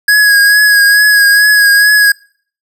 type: tone with vibrato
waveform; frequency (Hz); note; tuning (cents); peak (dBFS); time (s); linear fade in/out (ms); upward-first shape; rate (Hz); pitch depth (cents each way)
square; 1661.2; G#6; 0; -5; 0.08-2.12; 5; triangle; 2.3; 36
effects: noise-tail reverb RT60 0.5 s tail -25 dB re dry